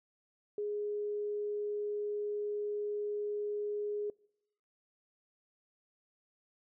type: tone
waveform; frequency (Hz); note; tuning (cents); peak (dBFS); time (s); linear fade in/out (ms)
sine; 415.3; G#4; 0; -33; 0.58-4.1; 2
effects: noise-tail reverb RT60 0.8 s tail -25 dB re dry